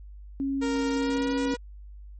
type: tone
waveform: sine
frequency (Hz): 273.7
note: C#4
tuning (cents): -22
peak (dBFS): -25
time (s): 0.4-1.54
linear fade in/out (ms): 0
type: tone with pitch glide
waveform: sawtooth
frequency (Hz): 466.2 to 482.9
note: A#4 to B4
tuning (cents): 0 to -39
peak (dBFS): -25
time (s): 0.61-1.57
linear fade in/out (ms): 20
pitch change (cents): +61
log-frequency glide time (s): 0.92-1.33
effects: added 50 Hz sine -41 dBFS peak until 2.19 s + MP3 32 kbps